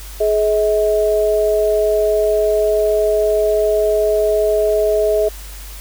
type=tone pair together; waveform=sine; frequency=422.4 / 639.7 Hz; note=G#4 / D#5; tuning=+29 / +48 cents; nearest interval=perfect fifth; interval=719 cents; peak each=-15 dBFS; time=0.2-5.29 s; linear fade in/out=10 ms; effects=added 50 Hz sine -31 dBFS peak until 5.8 s + white hiss -37 dBFS RMS until 5.8 s